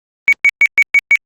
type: tone bursts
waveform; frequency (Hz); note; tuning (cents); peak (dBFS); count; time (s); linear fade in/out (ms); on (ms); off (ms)
sine; 2245; C#7; +21; -4; 6; 0.28-1.156; 0; 46; 120
effects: tanh soft clip ceiling 0 dBFS + Opus 24 kbps